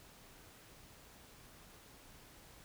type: silence
effects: pink hiss -59 dBFS RMS until 2.64 s